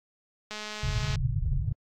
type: click train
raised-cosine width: 0.2 ms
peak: -20 dBFS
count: 138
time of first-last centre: 0.51-1.156 s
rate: 212 Hz
type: low-pass noise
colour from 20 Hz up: white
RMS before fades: -28 dBFS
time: 0.83-1.73 s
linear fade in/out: 10 ms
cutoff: 150 Hz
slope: 96 dB/octave
effects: AAC 48 kbps

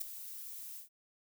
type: noise with ADSR envelope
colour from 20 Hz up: violet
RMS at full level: -34 dBFS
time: 0-0.89 s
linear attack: 15 ms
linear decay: 7 ms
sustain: -12 dB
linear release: 130 ms
effects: none

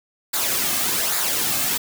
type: noise with flanger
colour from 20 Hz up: white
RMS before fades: -22 dBFS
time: 0.33-1.78 s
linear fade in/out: 10 ms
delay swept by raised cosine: 0.34 to 2.14 ms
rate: 1.2 Hz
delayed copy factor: -0.55
effects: none

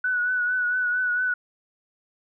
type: tone with vibrato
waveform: sine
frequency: 1480 Hz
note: F#6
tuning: in tune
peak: -21 dBFS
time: 0.04-1.34 s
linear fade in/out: 5 ms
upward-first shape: triangle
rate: 4.4 Hz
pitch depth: 40 cents each way
effects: none

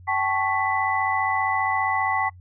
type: tone cluster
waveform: sine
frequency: 774 / 869 / 1107 / 1990 Hz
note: G5 / A5 / C#6 / B6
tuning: -22 / -22 / -3 / +13 cents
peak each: -26 dBFS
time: 0.07-2.3 s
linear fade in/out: 20 ms
effects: noise-tail reverb RT60 0.1 s tail -25 dB re dry + added 90 Hz sine -43 dBFS peak until 2.4 s

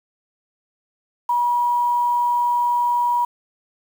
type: tone with quantisation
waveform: sine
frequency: 964 Hz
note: B5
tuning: 42 cents flat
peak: -16 dBFS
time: 1.29-3.25 s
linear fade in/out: 5 ms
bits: 7
effects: none

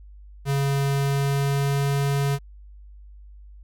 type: tone with pitch glide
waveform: square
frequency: 139.2 to 140.17 Hz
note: C#3 to C#3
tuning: +8 to +20 cents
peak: -21 dBFS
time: 0.45-2.39 s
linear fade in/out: 50 ms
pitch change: +12 cents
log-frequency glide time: 0.89-1.87 s
effects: added 50 Hz sine -42 dBFS peak until 3.63 s

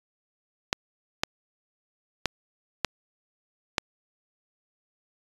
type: clicks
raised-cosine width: 0.2 ms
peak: -5 dBFS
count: 5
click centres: 0.729 / 1.235 / 2.257 / 2.847 / 3.782 s
effects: resampled to 24000 Hz

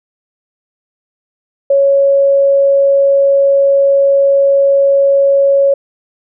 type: tone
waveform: sine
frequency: 554.4 Hz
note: C#5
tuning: in tune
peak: -6 dBFS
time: 1.7-5.74 s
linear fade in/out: 5 ms
effects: none

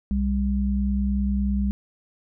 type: tone pair together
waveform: sine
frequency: 63.5 / 200.4 Hz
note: B1 / G3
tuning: +49 / +38 cents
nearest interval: octave + minor sixth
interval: 1989 cents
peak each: -23 dBFS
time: 0.11-1.71 s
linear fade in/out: 0 ms
effects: none

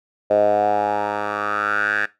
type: tone with band-pass filter sweep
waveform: 10% pulse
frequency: 103.83 Hz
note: G#2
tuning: in tune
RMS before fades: -20 dBFS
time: 0.3-2.06 s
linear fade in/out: 10 ms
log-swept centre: 590 to 1700 Hz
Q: 6.7
effects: noise-tail reverb RT60 0.2 s tail -17 dB re dry

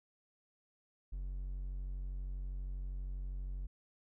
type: tone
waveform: triangle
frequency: 46.25 Hz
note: F#1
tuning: in tune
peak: -36 dBFS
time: 1.12-3.67 s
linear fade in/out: 10 ms
effects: none

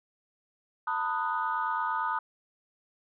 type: chord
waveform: sine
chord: B dominant seventh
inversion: third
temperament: equal with one note detuned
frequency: 899 / 987.8 / 1244.5 / 1480 Hz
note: A5 / B5 / D#6 / F#6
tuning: +37 / 0 / 0 / 0 cents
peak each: -32 / -33 / -31 / -35 dBFS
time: 0.87-2.19 s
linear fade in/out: 5 ms
effects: tanh soft clip ceiling -18 dBFS

